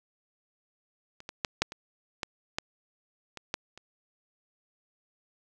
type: clicks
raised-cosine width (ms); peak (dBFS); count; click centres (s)
0.2; -29 / -21 / -10 / -6 / -23 / -14 / -12 / -23 / -12 / -29; 10; 1.204 / 1.291 / 1.448 / 1.62 / 1.721 / 2.232 / 2.585 / 3.373 / 3.541 / 3.776
effects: none